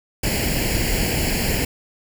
pink noise with comb filter, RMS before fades -21 dBFS, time 0.23-1.65 s, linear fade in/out 5 ms, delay 0.41 ms, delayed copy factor +0.8, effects none

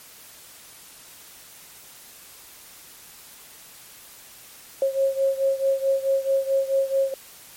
sine beating tone pair, 540 / 544.6 Hz, C#5 / C#5, -45 / -31 cents, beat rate 4.6 Hz, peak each -21 / -24 dBFS, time 4.82-7.14 s, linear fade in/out 2 ms, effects white hiss -46 dBFS RMS until 7.56 s + MP3 64 kbps

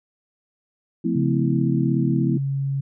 sine chord, F major seventh, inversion none, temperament equal with one note detuned, 174.61 / 220 / 256.5 / 329.6 Hz, F3 / A3 / C4 / E4, 0 / 0 / -34 / 0 cents, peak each -25 dBFS, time 1.04-2.38 s, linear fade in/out 10 ms
sine tone with pitch glide, 138.59 to 137.63 Hz, C#3 to C#3, 0 to -12 cents, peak -21 dBFS, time 1.15-2.81 s, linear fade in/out 10 ms, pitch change -12 cents, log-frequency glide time 1.41-1.96 s
effects none

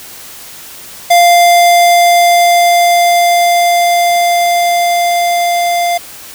square tone with level ramp, 696 Hz, F5, 6 cents flat, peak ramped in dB -4 to -11 dBFS, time 1.1-5.98 s, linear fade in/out 10 ms, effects white hiss -31 dBFS RMS until 6.34 s

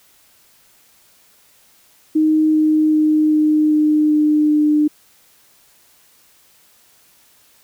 sine tone with pitch steps, 311.1 / 309.3 / 307.5 / 305.8 / 304 / 302.2 / 300.5 Hz, D#4 / D#4 / D#4 / D#4 / D#4 / D4 / D4, 0 / -10 / -20 / -30 / -40 / +50 / +40 cents, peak -11 dBFS, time 2.15-4.88 s, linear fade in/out 10 ms, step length 390 ms, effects white hiss -53 dBFS RMS until 7.63 s

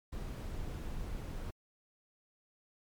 brown noise, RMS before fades -40 dBFS, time 0.12-1.51 s, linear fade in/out 10 ms, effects MP3 96 kbps

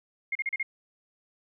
sine tone bursts, 2134 Hz, C7, 34 cents sharp, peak -26 dBFS, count 5, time 0.32-0.629 s, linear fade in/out 5 ms, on 33 ms, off 36 ms, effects none

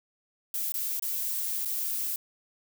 violet noise with dropouts, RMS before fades -31 dBFS, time 0.54-2.16 s, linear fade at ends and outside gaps 2 ms, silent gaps 0.721-0.74 / 0.996-1.023 / 1.65-1.656 s, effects none

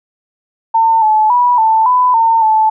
sine tone with pitch steps, 902 / 863 / 977 / 886 / 999 / 907 / 873 Hz, A5 / A5 / B5 / A5 / B5 / A#5 / A5, +43 / -34 / -19 / +12 / +20 / -48 / -14 cents, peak -7 dBFS, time 0.74-2.7 s, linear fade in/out 10 ms, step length 280 ms, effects none

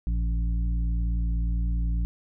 harmonic tone with a mistuned harmonic, 57.1 Hz, A#1, 35 cents flat, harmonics 1 / 2 / 3 / 5, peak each -23 / -37 / -35 / -45 dBFS, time 0.07-2.05 s, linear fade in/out 0 ms, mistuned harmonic 1, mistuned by -61 cents, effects none

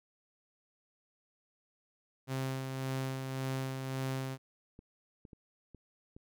sawtooth tone with tremolo, 132.5 Hz, C3, 22 cents sharp, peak -29 dBFS, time 2.27-4.38 s, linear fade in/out 50 ms, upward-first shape sine, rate 1.8 Hz, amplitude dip 40%
clicks, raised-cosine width 3 ms, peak -38 dBFS, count 5, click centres 4.791 / 5.252 / 5.332 / 5.747 / 6.165 s
effects none

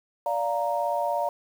sine chord, Bb major, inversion first, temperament just, 582.7 / 699.2 / 932.3 Hz, D5 / F5 / Bb5, -14 / +2 / 0 cents, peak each -28 / -28 / -28 dBFS, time 0.26-1.29 s, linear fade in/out 2 ms, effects 8-bit

